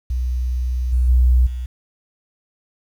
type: tone with level steps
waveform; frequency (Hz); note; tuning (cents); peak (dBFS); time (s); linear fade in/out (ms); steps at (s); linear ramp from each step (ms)
sine; 62.1; B1; +10; -18 / -13 / -10 / -23; 0.1-1.66; 5; 0.92 / 1.08 / 1.46; 10
effects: 8-bit